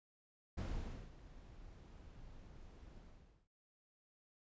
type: noise with ADSR envelope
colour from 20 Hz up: brown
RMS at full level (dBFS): -40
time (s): 0.57-3.48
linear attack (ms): 14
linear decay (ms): 510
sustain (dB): -16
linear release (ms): 500
effects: resampled to 16000 Hz